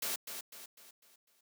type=noise with echo; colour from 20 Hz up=white; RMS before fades=-36 dBFS; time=0.02-0.16 s; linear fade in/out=5 ms; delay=250 ms; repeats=5; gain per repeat=-7 dB; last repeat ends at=1.41 s; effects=high-pass 200 Hz 12 dB/octave